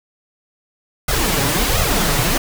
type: noise with flanger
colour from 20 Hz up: pink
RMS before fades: -17 dBFS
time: 1.08-2.38 s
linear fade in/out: 5 ms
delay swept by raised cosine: 1.5 to 7.2 ms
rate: 1.4 Hz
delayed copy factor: +0.95
effects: none